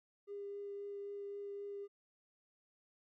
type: tone with vibrato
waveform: triangle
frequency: 403.4 Hz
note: G4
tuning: 50 cents sharp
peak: -38 dBFS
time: 0.27-1.88 s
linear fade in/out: 50 ms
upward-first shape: triangle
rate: 3.8 Hz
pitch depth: 10 cents each way
effects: tanh soft clip ceiling -40 dBFS + MP3 96 kbps